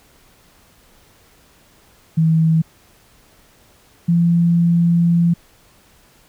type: tone pair in turn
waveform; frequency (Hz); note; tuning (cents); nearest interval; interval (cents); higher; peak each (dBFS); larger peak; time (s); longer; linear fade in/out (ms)
sine; 161.2 / 170.43; E3 / F3; -38 / -42; minor second; 96; second; -11 / -11; neither; 2.17-2.62 / 4.08-5.34; second; 10
effects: pink hiss -52 dBFS RMS until 6.28 s